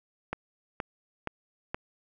click train, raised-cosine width 0.5 ms, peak -16 dBFS, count 4, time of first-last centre 0.33-1.745 s, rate 2.12 Hz, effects none

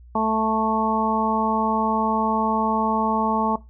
harmonic tone, 220 Hz, A3, in tune, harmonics 1 / 2 / 3 / 4 / 5, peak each -24 / -28 / -27 / -23 / -26 dBFS, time 0.15-3.56 s, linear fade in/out 5 ms, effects noise-tail reverb RT60 0.2 s tail -18 dB re dry + added 60 Hz sine -43 dBFS peak until 3.69 s

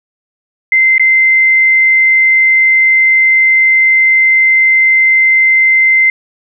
sine tone with dropouts, 2076 Hz, C7, 14 cents flat, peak -5 dBFS, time 0.72-6.1 s, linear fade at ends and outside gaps 2 ms, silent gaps 0.981-0.996 s, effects none

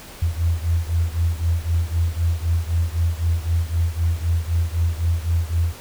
sine beating tone pair, 82.41 / 86.31 Hz, E2 / F2, 0 / -20 cents, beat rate 3.9 Hz, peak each -20 / -22 dBFS, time 0.22-5.73 s, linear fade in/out 5 ms, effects pink hiss -40 dBFS RMS until 5.8 s

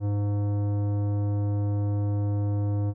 triangle tone with tanh clipping, 102.3 Hz, G#2, 26 cents flat, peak -25 dBFS, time 0-2.94 s, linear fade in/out 50 ms, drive 18 dB, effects none

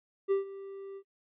triangle tone with ADSR envelope, 392 Hz, G4, in tune, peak -21 dBFS, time 0.28-1.03 s, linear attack 32 ms, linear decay 130 ms, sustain -18 dB, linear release 64 ms, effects noise-tail reverb RT60 0.1 s tail -18 dB re dry + resampled to 8000 Hz

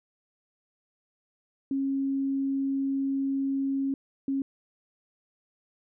sine tone bursts at uneven times, 272.5 Hz, C#4, 29 cents flat, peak -25 dBFS, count 2, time 1.71-3.94 / 4.28-4.42 s, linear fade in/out 2 ms, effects none

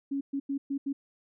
sine tone bursts at uneven times, 277.2 Hz, C#4, in tune, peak -28 dBFS, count 5, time 0.11-0.21 / 0.33-0.4 / 0.49-0.58 / 0.7-0.78 / 0.86-0.93 s, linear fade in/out 10 ms, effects none

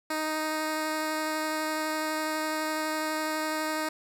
10% pulse tone with vibrato, 311.1 Hz, D#4, in tune, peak -20 dBFS, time 0.1-3.89 s, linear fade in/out 5 ms, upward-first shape triangle, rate 12 Hz, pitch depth 9 cents each way, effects none

